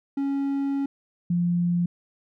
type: tone pair in turn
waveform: triangle / sine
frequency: 277.2 / 174.19 Hz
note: C#4 / F3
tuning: 0 / -4 cents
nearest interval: minor sixth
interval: 804 cents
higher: first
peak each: -21 / -20 dBFS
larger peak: second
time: 0.17-0.86 / 1.3-1.86 s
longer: first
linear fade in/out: 5 ms
effects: none